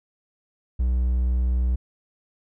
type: tone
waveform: triangle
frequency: 61.9 Hz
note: B1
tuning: 5 cents sharp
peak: -17 dBFS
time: 0.79-1.76 s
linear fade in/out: 10 ms
effects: none